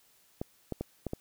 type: clicks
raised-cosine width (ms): 2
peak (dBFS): -20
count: 5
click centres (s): 0.415 / 0.723 / 0.81 / 1.067 / 1.134
effects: white hiss -65 dBFS RMS until 1.2 s